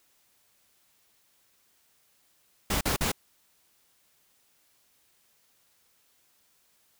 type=noise bursts; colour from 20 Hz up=pink; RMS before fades=-27 dBFS; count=3; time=2.7-3.118 s; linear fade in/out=5 ms; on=110 ms; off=44 ms; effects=white hiss -67 dBFS RMS until 6.99 s